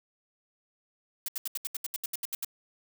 blue noise bursts, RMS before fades -33 dBFS, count 13, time 1.26-2.447 s, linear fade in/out 2 ms, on 23 ms, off 74 ms, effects none

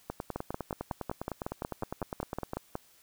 two click trains, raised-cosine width 1 ms, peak -19 / -20 dBFS, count 14 / 25, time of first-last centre 0.36-2.754 / 0.1-2.534 s, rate 5.43 / 9.86 Hz, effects white hiss -62 dBFS RMS until 3.02 s

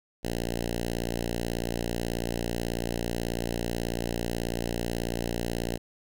5% pulse tone with notch filter, 58.27 Hz, A#1, in tune, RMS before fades -31 dBFS, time 0.23-5.78 s, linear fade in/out 20 ms, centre 1200 Hz, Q 0.79, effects none

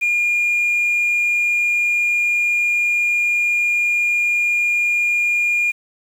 sine tone, 2418 Hz, D7, 50 cents sharp, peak -13 dBFS, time 0.01-5.72 s, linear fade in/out 20 ms, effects tanh soft clip ceiling -13 dBFS + 7-bit

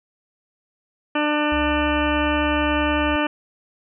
harmonic tone, 298.2 Hz, D4, 27 cents sharp, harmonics 1 / 2 / 3 / 4 / 5 / 6 / 8 / 9 / 10, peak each -22 / -25 / -27 / -28 / -29 / -30 / -31 / -32 / -32 dBFS, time 1.15-3.27 s, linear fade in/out 5 ms
sine tone with pitch glide, 69.3 to 70.15 Hz, C#2 to C#2, 0 to +21 cents, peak -27 dBFS, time 1.52-3.16 s, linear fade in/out 0 ms, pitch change +21 cents, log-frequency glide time 2.06-2.14 s
effects none

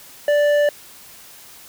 sine tone with hard clipping, 586 Hz, D5, 4 cents flat, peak -15 dBFS, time 0.28-0.69 s, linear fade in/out 2 ms, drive 8 dB, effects white hiss -43 dBFS RMS until 1.68 s

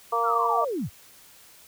harmonic tone, 232.3 Hz, A#3, 6 cents flat, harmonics 2 / 3 / 4 / 5, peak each -29 / -29 / -29 / -24 dBFS, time 0.12-0.65 s, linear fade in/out 10 ms
sine linear sweep, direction down, 1447 to 58.3 Hz, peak -26 dBFS, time 0.23-0.9 s, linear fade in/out 50 ms
effects white hiss -52 dBFS RMS until 1.67 s

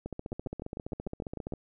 two click trains, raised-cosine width 2 ms, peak -23 / -23 dBFS, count 9 / 23, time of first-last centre 0.32-1.523 / 0.06-1.537 s, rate 6.65 / 14.9 Hz, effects none

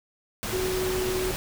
sine tone in noise, 371.1 Hz, F#4, 5 cents sharp, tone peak -26 dBFS, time 0.53-1.31 s, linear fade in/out 0 ms, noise pink, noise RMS -31 dBFS, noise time 0.43-1.36 s, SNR +2 dB, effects none

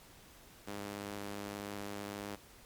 sawtooth tone with high-pass filter, 101.7 Hz, G#2, 36 cents flat, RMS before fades -43 dBFS, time 0.67-2.36 s, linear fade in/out 10 ms, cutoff 250 Hz, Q 0.8, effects pink hiss -58 dBFS RMS until 2.65 s + MP3 96 kbps

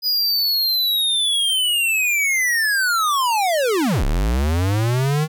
square linear two-way sweep, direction down then up, 4978 to 31.29 to 159.1 Hz, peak -17 dBFS, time 0.02-5.28 s, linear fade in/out 50 ms, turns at 4.04 s, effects none

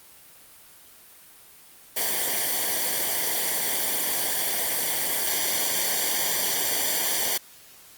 white noise with comb filter, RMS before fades -25 dBFS, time 1.96-7.38 s, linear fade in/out 10 ms, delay 0.76 ms, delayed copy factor -0.8, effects white hiss -50 dBFS RMS until 7.97 s + Opus 32 kbps

